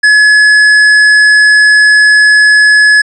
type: tone with tanh clipping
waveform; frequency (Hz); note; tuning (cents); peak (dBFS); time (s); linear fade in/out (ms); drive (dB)
triangle; 1700; G#6; +40; -4; 0.03-3.02; 10; 15
effects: resampled to 22050 Hz